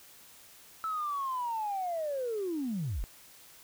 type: linear sweep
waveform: sine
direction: down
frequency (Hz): 1318.5 to 30.87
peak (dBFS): -30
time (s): 0.84-3.04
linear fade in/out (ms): 0
effects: tanh soft clip ceiling -26 dBFS + white hiss -55 dBFS RMS until 3.63 s